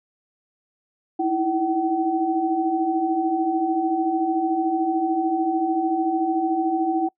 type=tone cluster; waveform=sine; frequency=315.9 / 329.4 / 761 Hz; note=D#4 / E4 / F#5; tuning=+26 / -1 / +48 cents; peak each=-28 / -22 / -23 dBFS; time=1.19-7.09 s; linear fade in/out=10 ms; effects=noise-tail reverb RT60 0.1 s tail -24 dB re dry